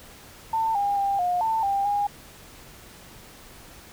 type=tone with pitch steps; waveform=sine; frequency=895 / 807 / 795 / 714 / 892 / 794 / 816 Hz; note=A5 / G#5 / G5 / F5 / A5 / G5 / G#5; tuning=+29 / -50 / +24 / +38 / +23 / +22 / -31 cents; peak=-21 dBFS; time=0.53-2.07 s; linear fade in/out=5 ms; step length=220 ms; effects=pink hiss -47 dBFS RMS until 3.92 s